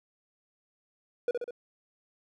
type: tone with echo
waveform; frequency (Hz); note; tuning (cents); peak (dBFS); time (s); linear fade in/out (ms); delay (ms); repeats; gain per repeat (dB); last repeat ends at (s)
triangle; 483.8; B4; -36; -22; 1.28-1.31; 2; 66; 3; -4; 1.508
effects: none